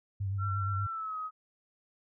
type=tone with vibrato; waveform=sine; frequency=98 Hz; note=G2; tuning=in tune; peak=-30 dBFS; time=0.2-0.87 s; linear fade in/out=10 ms; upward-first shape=sine; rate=8.5 Hz; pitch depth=43 cents each way
type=tone with pitch glide; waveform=sine; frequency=1354 to 1263.3 Hz; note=E6 to D#6; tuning=+46 to +26 cents; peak=-34 dBFS; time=0.38-1.31 s; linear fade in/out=50 ms; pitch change=-120 cents; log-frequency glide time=0.86-1.17 s
effects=none